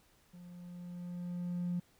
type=tone with level ramp; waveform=triangle; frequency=176.3 Hz; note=F3; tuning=17 cents sharp; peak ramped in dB=-48 to -28 dBFS; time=0.33-1.8 s; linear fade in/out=10 ms; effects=tanh soft clip ceiling -29 dBFS + pink hiss -68 dBFS RMS until 1.99 s